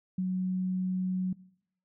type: tone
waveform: sine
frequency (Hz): 185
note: F#3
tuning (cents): 0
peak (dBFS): -27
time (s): 0.18-1.33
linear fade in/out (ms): 5
effects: noise-tail reverb RT60 0.7 s tail -21 dB re dry

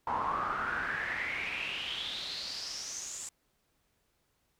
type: noise with band-pass filter sweep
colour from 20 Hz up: brown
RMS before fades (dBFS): -36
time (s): 0.07-3.29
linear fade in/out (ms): 2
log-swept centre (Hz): 950 to 7700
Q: 6.8
effects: pink hiss -75 dBFS RMS until 4.59 s

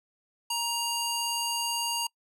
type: tone with band-pass filter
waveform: square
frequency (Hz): 939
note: A#5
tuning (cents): +12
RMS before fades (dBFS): -30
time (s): 0.5-2.07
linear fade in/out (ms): 5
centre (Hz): 6700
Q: 0.54
effects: noise-tail reverb RT60 0.1 s tail -26 dB re dry

